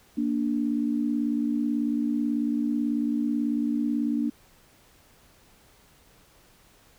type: tone pair together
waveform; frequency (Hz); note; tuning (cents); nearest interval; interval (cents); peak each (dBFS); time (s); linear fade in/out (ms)
sine; 233.9 / 292.1; A#3 / D4; +6 / -9; major third; 385; -26; 0.17-4.3; 10
effects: pink hiss -58 dBFS RMS until 6.98 s